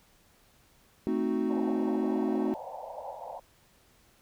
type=chord; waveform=triangle; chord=A diminished seventh; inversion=none; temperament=equal with one note detuned; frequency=220.9 / 261.6 / 311.1 / 370 Hz; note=A3 / C4 / Eb4 / Gb4; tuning=+7 / 0 / 0 / 0 cents; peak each=-30 dBFS; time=1.07-2.54 s; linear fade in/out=0 ms
type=band-pass noise; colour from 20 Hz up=white; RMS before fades=-41 dBFS; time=1.49-3.4 s; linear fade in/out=10 ms; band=510 to 930 Hz; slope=96 dB/octave
effects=pink hiss -63 dBFS RMS until 4.21 s